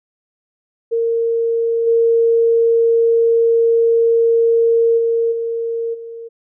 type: tone with level steps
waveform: sine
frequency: 460.7 Hz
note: A#4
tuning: 20 cents flat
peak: -14 / -10 / -13 / -18 / -28 dBFS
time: 0.91-6.29 s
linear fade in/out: 20 ms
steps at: 1.86 / 4.97 / 5.31 / 5.93 s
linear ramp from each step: 20 ms
effects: none